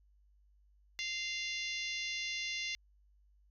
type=harmonic tone; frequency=695 Hz; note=F5; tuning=9 cents flat; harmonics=3 / 4 / 5 / 6 / 7 / 8 / 9; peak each=-40 / -42 / -44 / -46 / -47 / -48 / -49 dBFS; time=0.99-2.75 s; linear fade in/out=0 ms; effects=added 50 Hz sine -64 dBFS peak until 3.5 s